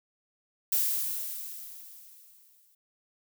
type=noise with exponential decay; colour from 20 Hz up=violet; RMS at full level=-25 dBFS; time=0.72-2.75 s; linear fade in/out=5 ms; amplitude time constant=440 ms; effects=none